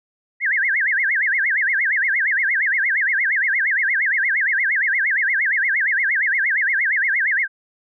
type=tone with vibrato; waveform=sine; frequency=1840 Hz; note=A#6; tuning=23 cents flat; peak=-16 dBFS; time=0.4-7.48 s; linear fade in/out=50 ms; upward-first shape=sine; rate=8.6 Hz; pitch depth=290 cents each way; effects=none